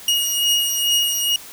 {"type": "beating tone pair", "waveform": "sawtooth", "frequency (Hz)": [2873, 2875.3], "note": ["F7", "F7"], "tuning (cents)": [48, 50], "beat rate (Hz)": 2.3, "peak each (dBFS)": [-19, -15], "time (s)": [0.08, 1.36], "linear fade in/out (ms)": 2, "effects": ["white hiss -39 dBFS RMS until 1.52 s"]}